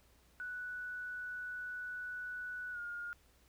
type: tone with pitch glide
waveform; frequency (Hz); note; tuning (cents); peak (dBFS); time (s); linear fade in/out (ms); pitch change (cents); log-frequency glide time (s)
sine; 1480 to 1422.2; F#6 to F6; 0 to +31; -40; 0.4-3.13; 0; -69; 2.72-2.79
effects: added 60 Hz sine -68 dBFS peak until 3.48 s + pink hiss -69 dBFS RMS until 3.48 s